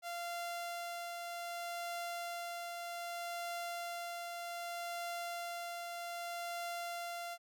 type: tone with tremolo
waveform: sawtooth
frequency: 691 Hz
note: F5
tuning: 19 cents flat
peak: -35 dBFS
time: 0.02-7.38 s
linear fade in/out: 50 ms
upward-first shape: triangle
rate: 0.64 Hz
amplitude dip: 30%
effects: none